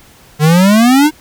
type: exponential sweep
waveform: square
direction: up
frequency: 146.83 to 314.7 Hz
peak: -6 dBFS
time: 0.39-1.11 s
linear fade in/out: 50 ms
effects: pink hiss -43 dBFS RMS until 1.2 s